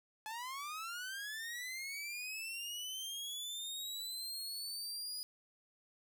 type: linear sweep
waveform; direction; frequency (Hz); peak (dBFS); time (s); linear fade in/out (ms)
sawtooth; up; 850 to 4954; -38; 0.26-5.23; 0
effects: none